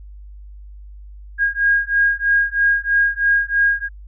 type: beating tone pair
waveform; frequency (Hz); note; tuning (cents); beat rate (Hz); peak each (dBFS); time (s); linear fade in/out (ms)
sine; 1629 / 1632.1; G#6 / G#6; -34 / -31; 3.1; -17; 1.38-3.89; 50
effects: added 50 Hz sine -35 dBFS peak until 4.07 s